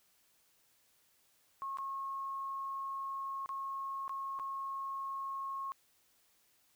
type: tone with dropouts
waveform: sine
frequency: 1087 Hz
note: C#6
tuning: 34 cents flat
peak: -37 dBFS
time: 1.62-5.72 s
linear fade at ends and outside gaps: 0 ms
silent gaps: 1.772-1.785 / 3.46-3.491 / 4.08-4.094 / 4.39-4.397 s
effects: white hiss -71 dBFS RMS until 6.75 s